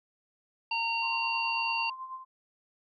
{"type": "harmonic tone", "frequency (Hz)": 920, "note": "A#5", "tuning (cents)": -23, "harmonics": [1, 3, 5], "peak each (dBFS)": [-31, -30, -37], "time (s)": [0.71, 1.9], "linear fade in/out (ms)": 5}
{"type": "tone with tremolo", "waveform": "sine", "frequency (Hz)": 1043, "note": "C6", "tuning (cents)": -6, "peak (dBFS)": -35, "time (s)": [1.01, 2.25], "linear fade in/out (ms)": 50, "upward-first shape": "sine", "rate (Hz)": 9.1, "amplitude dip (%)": 60}
{"effects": ["MP3 64 kbps"]}